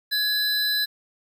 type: tone pair together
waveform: square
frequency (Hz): 1686 / 4010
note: G#6 / B7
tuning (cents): +26 / +26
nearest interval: octave + minor third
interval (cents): 1500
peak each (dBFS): -27 / -23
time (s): 0.11-0.86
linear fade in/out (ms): 20
effects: 9-bit